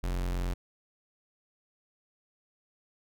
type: tone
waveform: 45% pulse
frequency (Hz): 44.57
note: F1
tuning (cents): +36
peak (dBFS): -29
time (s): 0.03-0.54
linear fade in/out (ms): 10
effects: none